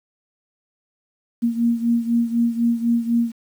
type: beating tone pair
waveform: sine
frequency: 233.1 / 237.1 Hz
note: A#3 / A#3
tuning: 0 / +30 cents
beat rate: 4 Hz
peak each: -18 / -22 dBFS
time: 1.42-3.32 s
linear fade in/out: 20 ms
effects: 8-bit